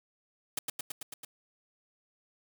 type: noise with echo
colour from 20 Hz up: white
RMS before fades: -32 dBFS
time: 0.57-0.59 s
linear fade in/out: 5 ms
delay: 110 ms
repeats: 6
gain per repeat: -2 dB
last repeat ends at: 1.25 s
effects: none